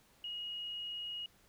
sine tone, 2885 Hz, F#7, 44 cents flat, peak -39 dBFS, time 0.24-1.26 s, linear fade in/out 2 ms, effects pink hiss -67 dBFS RMS until 1.48 s

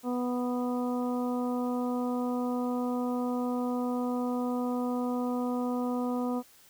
harmonic tone, 246.9 Hz, B3, in tune, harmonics 1 / 2 / 3 / 4 / 5, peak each -29 / -35 / -39 / -41 / -43 dBFS, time 0.03-6.43 s, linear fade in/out 50 ms, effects white hiss -58 dBFS RMS until 6.69 s

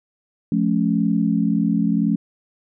sine chord, F augmented, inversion none, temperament equal with one note detuned, 174.61 / 215.2 / 277.2 Hz, F3 / A3 / C#4, 0 / -38 / 0 cents, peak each -21 / -19 / -22 dBFS, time 0.52-2.16 s, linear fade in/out 2 ms, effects none

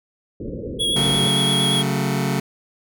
white low-pass noise, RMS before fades -30 dBFS, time 0.4-1.28 s, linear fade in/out 5 ms, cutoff 540 Hz, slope 96 dB/octave
square tone with vibrato, 3322 Hz, G#7, in tune, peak -19 dBFS, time 0.79-1.83 s, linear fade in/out 20 ms, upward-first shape sine, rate 8.7 Hz, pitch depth 19 cents each way
sawtooth chord, F# minor, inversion second, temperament just, 138.75 / 185 / 222 Hz, C#3 / F#3 / A3, +2 / 0 / +16 cents, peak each -18 / -20 / -22 dBFS, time 0.96-2.4 s, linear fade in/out 5 ms
effects none

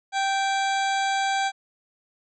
harmonic tone with a mistuned harmonic, 781 Hz, G5, 7 cents flat, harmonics 1 / 2 / 3 / 4 / 5 / 6 / 8 / 9 / 10, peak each -23 / -29 / -33 / -35 / -37 / -39 / -41 / -42 / -43 dBFS, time 0.12-1.52 s, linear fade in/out 50 ms, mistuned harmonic 4, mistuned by +110 cents, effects none

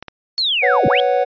clicks, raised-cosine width 0.3 ms, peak -15 dBFS, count 2, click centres 0.026 / 0.083 s
sine linear two-way sweep, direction down then up, 4443 to 87.31 to 3345 Hz, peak -15 dBFS, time 0.38-1 s, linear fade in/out 0 ms, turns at 0.87 s
triangle chord, B suspended second, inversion none, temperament equal, 493.9 / 554.4 / 740 Hz, B4 / C#5 / F#5, 0 / 0 / 0 cents, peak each -16 dBFS, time 0.62-1.25 s, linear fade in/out 20 ms
effects resampled to 11025 Hz

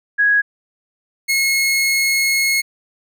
sine / sawtooth tone pair in turn, 1661.2 / 2170 Hz, G#6 / C#7, 0 / -37 cents, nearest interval perfect fourth, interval 463 cents, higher second, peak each -11 dBFS, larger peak neither, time 0.18-0.42 / 1.28-2.62 s, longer second, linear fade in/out 20 ms, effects none

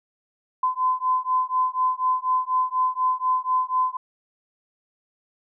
sine beating tone pair, 1019 / 1023.1 Hz, C6 / C6, -46 / -39 cents, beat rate 4.1 Hz, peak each -23 / -23 dBFS, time 0.63-3.97 s, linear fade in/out 5 ms, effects none

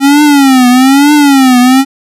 square tone with vibrato, 271 Hz, C#4, 39 cents flat, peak -3 dBFS, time 0-1.85 s, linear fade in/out 50 ms, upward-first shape triangle, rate 1.1 Hz, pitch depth 180 cents each way, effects resampled to 32000 Hz

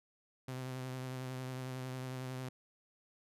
sawtooth tone with vibrato, 129 Hz, C3, 24 cents flat, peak -36 dBFS, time 0.48-2.49 s, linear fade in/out 5 ms, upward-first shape triangle, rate 11 Hz, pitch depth 30 cents each way, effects resampled to 32000 Hz

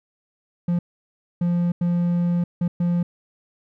triangle tone bursts at uneven times, 174 Hz, F3, 6 cents flat, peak -16 dBFS, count 5, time 0.68-0.79 / 1.41-1.72 / 1.81-2.44 / 2.61-2.68 / 2.8-3.03 s, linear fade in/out 5 ms, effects none

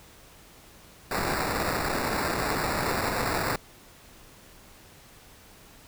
violet noise with sample-and-hold, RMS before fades -28 dBFS, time 1.11-3.56 s, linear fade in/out 2 ms, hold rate 3150 Hz, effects pink hiss -52 dBFS RMS until 5.87 s

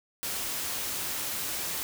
white noise, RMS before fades -33 dBFS, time 0.23-1.83 s, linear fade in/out 0 ms, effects none

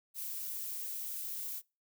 violet noise, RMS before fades -40 dBFS, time 0.14-1.62 s, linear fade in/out 50 ms, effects noise-tail reverb RT60 0.3 s tail -25 dB re dry

